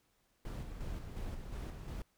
brown noise with tremolo, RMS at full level -41 dBFS, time 0.45-2.02 s, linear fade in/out 2 ms, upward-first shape square, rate 2.8 Hz, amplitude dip 40%, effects pink hiss -75 dBFS RMS until 2.17 s

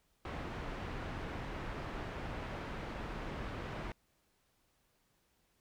pink low-pass noise, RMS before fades -42 dBFS, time 0.25-3.92 s, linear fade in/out 2 ms, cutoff 2100 Hz, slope 12 dB/octave, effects pink hiss -75 dBFS RMS until 5.6 s

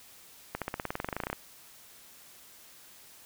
accelerating click train, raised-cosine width 0.5 ms, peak -17 dBFS, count 18, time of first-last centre 0.55-1.33 s, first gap 67 ms, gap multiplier 0.95, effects white hiss -54 dBFS RMS until 3.25 s

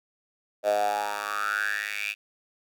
10% pulse tone with high-pass filter sweep, 103.4 Hz, G#2, 7 cents flat, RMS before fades -28 dBFS, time 0.63-2.15 s, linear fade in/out 50 ms, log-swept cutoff 590 to 2600 Hz, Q 8.3, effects none

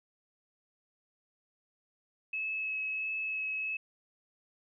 sine tone with vibrato, 2584 Hz, E7, 35 cents flat, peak -32 dBFS, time 2.33-3.77 s, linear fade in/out 5 ms, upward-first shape sine, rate 1.5 Hz, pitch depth 10 cents each way, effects none

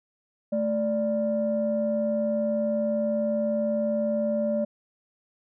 sine tone pair together, 220 / 587.3 Hz, A3 / D5, 0 / 0 cents, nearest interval octave + perfect fourth, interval 1700 cents, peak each -26 / -24 dBFS, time 0.52-4.65 s, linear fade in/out 10 ms, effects tanh soft clip ceiling -16 dBFS

